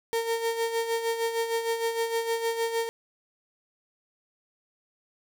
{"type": "tone with tremolo", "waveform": "35% pulse", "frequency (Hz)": 458.5, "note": "A#4", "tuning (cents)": -29, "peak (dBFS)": -22, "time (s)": [0.13, 2.89], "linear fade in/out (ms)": 0, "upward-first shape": "sine", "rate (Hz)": 6.5, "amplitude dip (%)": 60, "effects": []}